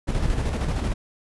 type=noise with tremolo; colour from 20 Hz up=brown; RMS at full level=-22 dBFS; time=0.07-0.94 s; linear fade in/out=20 ms; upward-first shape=square; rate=13 Hz; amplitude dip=40%; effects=resampled to 24000 Hz